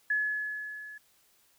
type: tone with level ramp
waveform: sine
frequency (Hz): 1704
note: G#6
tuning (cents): +44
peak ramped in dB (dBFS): -24 to -43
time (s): 0.1-0.98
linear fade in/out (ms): 5
effects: white hiss -66 dBFS RMS until 1.58 s